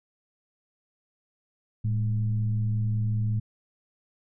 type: tone with frequency modulation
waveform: sine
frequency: 110 Hz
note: A2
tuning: in tune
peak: -23 dBFS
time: 1.84-3.4 s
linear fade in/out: 10 ms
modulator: 94.6 Hz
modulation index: 0.46
effects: none